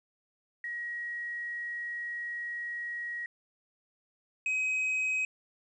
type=tone pair in turn; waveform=sine / triangle; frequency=1900 / 2531 Hz; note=A#6 / D#7; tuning=+33 / +29 cents; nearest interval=perfect fourth; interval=496 cents; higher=second; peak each=-34 / -26 dBFS; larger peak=second; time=0.64-3.26 / 4.46-5.25 s; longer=first; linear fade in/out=2 ms; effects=resampled to 22050 Hz + 11-bit

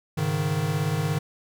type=chord; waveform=square; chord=Ab suspended fourth; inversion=none; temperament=equal; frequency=103.83 / 138.59 / 155.56 Hz; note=Ab2 / Db3 / Eb3; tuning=0 / 0 / 0 cents; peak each=-31 / -30 / -26 dBFS; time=0.17-1.19 s; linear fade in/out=10 ms; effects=none

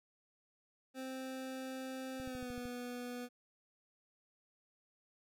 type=tone with pitch glide; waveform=25% pulse; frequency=261.6 to 245.5 Hz; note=C4 to B3; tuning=0 to -10 cents; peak=-38 dBFS; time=0.94-3.29 s; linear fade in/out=50 ms; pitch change=-110 cents; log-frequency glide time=2.21-2.53 s
type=click train; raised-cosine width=5 ms; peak=-38 dBFS; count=7; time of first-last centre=2.2-2.655 s; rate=13.2 Hz
effects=none

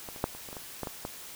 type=clicks; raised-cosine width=1 ms; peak=-27 / -30 / -12 / -30 / -30 / -28 / -26 / -19 / -21 / -20 dBFS; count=10; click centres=0.088 / 0.162 / 0.241 / 0.35 / 0.488 / 0.529 / 0.568 / 0.833 / 0.872 / 1.051 s; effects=white hiss -45 dBFS RMS until 1.35 s

